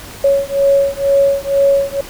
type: beating tone pair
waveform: sine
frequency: 554.4 / 556.5 Hz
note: C#5 / C#5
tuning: 0 / +7 cents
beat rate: 2.1 Hz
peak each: -13 dBFS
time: 0.24-2.01 s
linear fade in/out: 5 ms
effects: pink hiss -33 dBFS RMS until 2.09 s